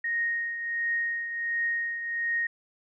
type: tone with tremolo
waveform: sine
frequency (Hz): 1864.7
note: A#6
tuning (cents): 0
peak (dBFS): -24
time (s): 0.04-2.47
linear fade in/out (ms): 5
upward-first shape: triangle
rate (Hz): 1.4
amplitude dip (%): 60
effects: none